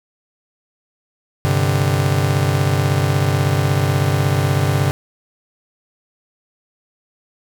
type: chord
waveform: 45% pulse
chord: G suspended fourth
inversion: none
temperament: just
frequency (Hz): 98 / 130.67 / 147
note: G2 / C3 / D3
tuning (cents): 0 / -2 / +2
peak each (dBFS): -19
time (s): 1.45-4.91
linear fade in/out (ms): 0
effects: none